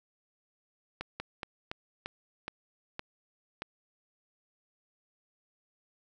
slowing click train, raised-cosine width 0.3 ms, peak -20 dBFS, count 8, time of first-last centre 1.01-3.621 s, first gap 190 ms, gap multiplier 1.22, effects none

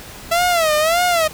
sawtooth tone with vibrato, 659.3 Hz, E5, in tune, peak -10 dBFS, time 0.31-1.28 s, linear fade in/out 10 ms, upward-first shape sine, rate 1.7 Hz, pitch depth 150 cents each way, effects pink hiss -36 dBFS RMS until 1.33 s

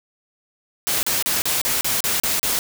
white noise bursts, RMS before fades -21 dBFS, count 9, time 0.87-2.59 s, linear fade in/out 0 ms, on 160 ms, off 35 ms, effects none

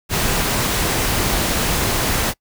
pink noise, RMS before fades -19 dBFS, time 0.09-2.34 s, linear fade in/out 50 ms, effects noise-tail reverb RT60 0.1 s tail -24 dB re dry

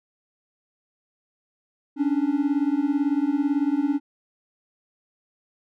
triangle beating tone pair, 277.2 / 295.2 Hz, C#4 / D4, 0 / +9 cents, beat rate 18 Hz, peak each -21 dBFS, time 1.96-4 s, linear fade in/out 50 ms, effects none

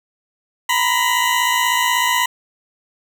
20% pulse tone pair together, 947 / 1003.3 Hz, A#5 / B5, +27 / +27 cents, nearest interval minor second, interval 100 cents, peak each -14 / -12 dBFS, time 0.69-2.26 s, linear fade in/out 5 ms, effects none

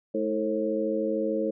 harmonic tone with a mistuned harmonic, 107.7 Hz, A2, 37 cents flat, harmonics 2 / 3 / 4 / 5, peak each -32 / -30 / -30 / -29 dBFS, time 0.14-1.51 s, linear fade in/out 10 ms, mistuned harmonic 4, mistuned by +57 cents, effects none

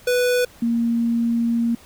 square / sine tone pair in turn, 493.9 / 233.1 Hz, B4 / A#3, 0 / 0 cents, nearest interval octave + minor second, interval 1300 cents, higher first, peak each -17 dBFS, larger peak neither, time 0.07-0.45 / 0.62-1.75 s, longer second, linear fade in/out 5 ms, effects pink hiss -48 dBFS RMS until 1.85 s

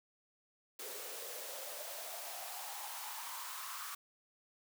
white noise with high-pass filter sweep, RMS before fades -45 dBFS, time 0.79-3.95 s, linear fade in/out 5 ms, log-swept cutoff 420 to 1200 Hz, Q 5.7, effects none

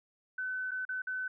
sine tone with dropouts, 1513 Hz, F#6, 38 cents sharp, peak -33 dBFS, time 0.38-1.28 s, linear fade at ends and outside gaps 5 ms, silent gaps 0.71-0.715 / 0.852-0.89 / 1.02-1.07 s, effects none

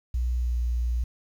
sine tone with pitch glide, 60.9 to 59.68 Hz, B1 to A#1, -24 to +41 cents, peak -23 dBFS, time 0.14-1.04 s, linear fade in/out 5 ms, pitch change -35 cents, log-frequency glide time 0.35-0.58 s, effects 9-bit

